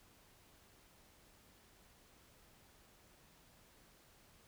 silence, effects pink hiss -66 dBFS RMS until 4.47 s

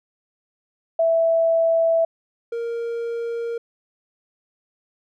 sine / triangle tone pair in turn, 659.3 / 466.2 Hz, E5 / A#4, 0 / 0 cents, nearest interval tritone, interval 600 cents, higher first, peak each -15 / -22 dBFS, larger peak first, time 0.99-2.05 / 2.52-3.58 s, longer neither, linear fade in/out 5 ms, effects none

